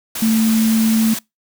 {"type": "tone in noise", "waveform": "sine", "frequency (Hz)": 222.4, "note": "A3", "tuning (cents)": 19, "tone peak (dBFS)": -12, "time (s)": [0.22, 1.14], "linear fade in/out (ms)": 5, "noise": "white", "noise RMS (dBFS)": -25, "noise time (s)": [0.15, 1.19], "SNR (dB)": 10, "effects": ["noise-tail reverb RT60 0.2 s tail -25 dB re dry"]}